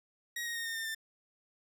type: tone with pitch steps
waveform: sawtooth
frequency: 1893 / 1871.3 / 1849.8 / 1828.5 / 1807.5 / 1786.8 Hz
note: A#6 / A#6 / A#6 / A#6 / A6 / A6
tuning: +26 / +6 / -14 / -34 / +46 / +26 cents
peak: -32 dBFS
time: 0.36-0.948 s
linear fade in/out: 5 ms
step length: 98 ms
effects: none

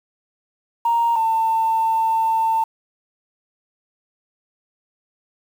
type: tone pair in turn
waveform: sine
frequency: 932.3 / 896.7 Hz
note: A#5 / A5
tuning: 0 / +33 cents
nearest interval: minor second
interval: 67 cents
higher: first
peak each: -14 / -15 dBFS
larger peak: first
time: 0.85-1.16 / 1.16-2.64 s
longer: second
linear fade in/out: 5 ms
effects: tanh soft clip ceiling -10 dBFS + 7-bit

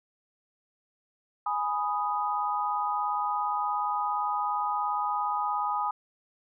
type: chord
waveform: sine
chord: G# minor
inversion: none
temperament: equal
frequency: 830.6 / 987.8 / 1244.5 Hz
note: G#5 / B5 / D#6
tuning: 0 / 0 / 0 cents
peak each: -30 / -32 / -30 dBFS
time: 1.46-5.91 s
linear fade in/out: 5 ms
effects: none

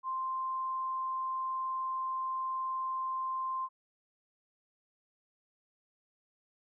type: tone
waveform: sine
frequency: 1046.5 Hz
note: C6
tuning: in tune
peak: -32 dBFS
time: 0.03-3.69 s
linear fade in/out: 50 ms
effects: none

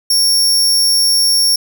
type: tone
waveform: sawtooth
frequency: 5500 Hz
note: F8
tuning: 27 cents flat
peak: -7 dBFS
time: 0.1-1.56 s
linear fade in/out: 5 ms
effects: none

